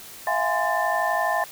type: tone cluster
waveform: sine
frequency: 656 / 708 / 827 / 1034 / 1779 Hz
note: E5 / F5 / G#5 / C6 / A6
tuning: -9 / +23 / -8 / -21 / +19 cents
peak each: -27 dBFS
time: 0.27-1.44 s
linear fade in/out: 2 ms
effects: white hiss -42 dBFS RMS until 1.51 s